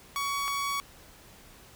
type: tone pair in turn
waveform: sawtooth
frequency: 1124 / 1124 Hz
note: C#6 / C#6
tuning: +24 / +24 cents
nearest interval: unison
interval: 0 cents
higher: neither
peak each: -25 / -25 dBFS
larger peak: neither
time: 0.16-0.48 / 0.48-0.8 s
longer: neither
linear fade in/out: 0 ms
effects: pink hiss -53 dBFS RMS until 1.75 s